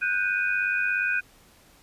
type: tone cluster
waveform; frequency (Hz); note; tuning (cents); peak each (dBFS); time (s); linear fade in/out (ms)
sine; 1473 / 1570 / 2478; F#6 / G6 / D#7; -8 / +2 / -8; -27; 0.01-1.21; 20
effects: pink hiss -56 dBFS RMS until 1.82 s + resampled to 32000 Hz